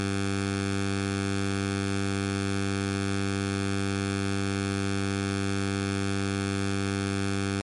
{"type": "tone with notch filter", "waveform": "10% pulse", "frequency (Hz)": 98.3, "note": "G2", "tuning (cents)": 5, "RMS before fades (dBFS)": -28, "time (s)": [0, 7.61], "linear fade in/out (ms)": 0, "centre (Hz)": 580, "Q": 1.3, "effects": ["MP3 48 kbps"]}